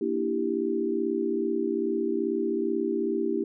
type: chord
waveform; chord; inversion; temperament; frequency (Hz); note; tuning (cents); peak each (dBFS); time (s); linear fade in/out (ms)
sine; E half-diminished seventh; second; equal; 233.1 / 293.7 / 329.6 / 392; Bb3 / D4 / E4 / G4; 0 / 0 / 0 / 0; -32 / -33 / -29 / -28; 0.01-3.44; 5
effects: none